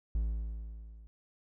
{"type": "tone with level ramp", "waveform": "triangle", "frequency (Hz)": 55, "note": "A1", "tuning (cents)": 0, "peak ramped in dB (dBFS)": [-25, -48], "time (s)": [0.15, 1.07], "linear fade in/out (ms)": 0, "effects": []}